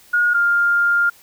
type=tone pair in turn; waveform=sine; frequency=1437 / 1402.6 Hz; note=F6 / F6; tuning=+49 / +7 cents; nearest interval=unison; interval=42 cents; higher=first; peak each=-13 dBFS; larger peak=neither; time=0.13-0.34 / 0.34-1.1 s; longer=second; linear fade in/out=10 ms; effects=white hiss -49 dBFS RMS until 1.22 s